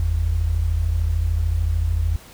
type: tone pair together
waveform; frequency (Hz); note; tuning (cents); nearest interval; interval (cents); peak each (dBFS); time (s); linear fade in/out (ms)
sine; 48.55 / 82; G1 / E2; -16 / -9; major sixth; 907; -22 / -19; 0-2.16; 0
effects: pink hiss -45 dBFS RMS until 2.33 s